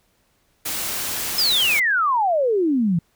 white noise, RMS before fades -26 dBFS, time 0.65-1.8 s, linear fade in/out 10 ms
sine exponential sweep, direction down, 5200 to 160.1 Hz, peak -16 dBFS, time 1.38-2.99 s, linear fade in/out 5 ms
effects pink hiss -64 dBFS RMS until 3.15 s

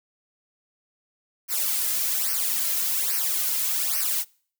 blue noise with flanger, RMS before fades -25 dBFS, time 1.48-4.25 s, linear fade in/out 50 ms, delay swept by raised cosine 0.27 to 2.67 ms, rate 1.2 Hz, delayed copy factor -1, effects noise-tail reverb RT60 0.5 s tail -25 dB re dry

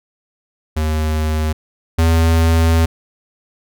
square tone pair in turn, 77.78 / 82.04 Hz, D#2 / E2, 0 / -8 cents, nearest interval minor second, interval 92 cents, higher second, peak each -16 / -11 dBFS, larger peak second, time 0.76-1.53 / 1.98-2.86 s, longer second, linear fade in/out 10 ms, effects none

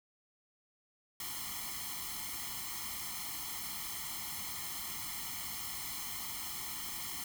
white noise with comb filter, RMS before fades -41 dBFS, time 1.2-7.24 s, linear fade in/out 2 ms, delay 0.95 ms, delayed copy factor +1, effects none

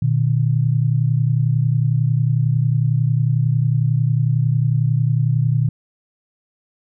sine tone pair together, 119.45 / 150.5 Hz, A#2 / D3, +43 / +43 cents, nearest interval major third, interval 400 cents, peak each -16 / -18 dBFS, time 0.02-5.69 s, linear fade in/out 5 ms, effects none

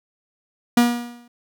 45% pulse tone with exponential decay, 239.7 Hz, A#3, 48 cents sharp, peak -10 dBFS, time 0.77-1.28 s, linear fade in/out 5 ms, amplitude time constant 110 ms, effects none

